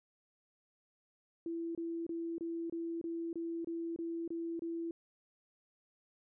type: tone bursts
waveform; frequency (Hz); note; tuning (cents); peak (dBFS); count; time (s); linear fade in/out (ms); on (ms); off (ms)
sine; 333.8; E4; +22; -36; 11; 1.46-4.91; 2; 290; 26
effects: none